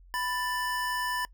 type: tone pair together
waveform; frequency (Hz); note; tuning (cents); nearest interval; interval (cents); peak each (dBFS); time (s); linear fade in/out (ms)
square; 991 / 1765.8; B5 / A6; +6 / +6; minor seventh; 1000; -32 / -33; 0.14-1.25; 0
effects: noise-tail reverb RT60 0.1 s tail -24 dB re dry + added 44 Hz sine -51 dBFS peak until 1.33 s